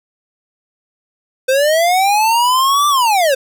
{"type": "linear two-way sweep", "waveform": "square", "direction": "up then down", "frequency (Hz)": [510, 1184, 510], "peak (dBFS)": -11, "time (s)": [1.48, 3.35], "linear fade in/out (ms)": 10, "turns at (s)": 2.88, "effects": []}